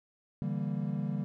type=chord; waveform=triangle; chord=E half-diminished seventh; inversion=third; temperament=equal with one note detuned; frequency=145.57 / 164.81 / 196 / 233.1 Hz; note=D3 / E3 / G3 / Bb3; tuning=-15 / 0 / 0 / 0 cents; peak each=-33 / -36 / -33 / -37 dBFS; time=0.42-1.24 s; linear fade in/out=0 ms; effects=none